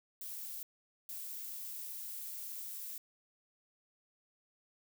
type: noise bursts at uneven times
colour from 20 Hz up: violet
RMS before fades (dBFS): -44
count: 2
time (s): 0.21-0.63 / 1.09-2.98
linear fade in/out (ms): 2
effects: none